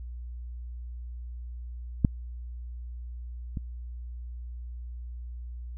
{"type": "clicks", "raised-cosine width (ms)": 5, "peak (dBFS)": [-7, -21], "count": 2, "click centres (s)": [2.048, 3.572], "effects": ["added 60 Hz sine -36 dBFS peak until 5.77 s"]}